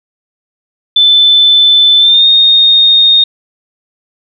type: tone with pitch glide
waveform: sine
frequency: 3520 to 3693 Hz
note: A7 to A#7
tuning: 0 to -17 cents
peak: -3 dBFS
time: 0.96-3.24 s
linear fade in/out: 5 ms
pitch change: +83 cents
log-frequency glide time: 1.99-2.27 s
effects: none